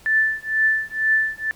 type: tone with tremolo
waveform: sine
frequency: 1760 Hz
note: A6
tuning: in tune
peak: -13 dBFS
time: 0.06-1.51 s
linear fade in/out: 0 ms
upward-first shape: triangle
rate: 2.1 Hz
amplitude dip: 100%
effects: pink hiss -50 dBFS RMS until 1.55 s